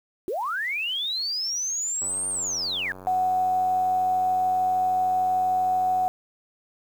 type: linear two-way sweep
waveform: sine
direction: up then down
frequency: 329.6 to 8890 to 1554 Hz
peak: -25 dBFS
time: 0.28-2.92 s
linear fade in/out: 0 ms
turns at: 2.29 s
type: click train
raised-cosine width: 1 ms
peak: -28 dBFS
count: 379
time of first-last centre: 2.02-6.076 s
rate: 93.2 Hz
type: tone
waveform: sine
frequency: 740 Hz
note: F#5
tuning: in tune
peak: -20 dBFS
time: 3.07-6.08 s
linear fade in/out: 0 ms
effects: 8-bit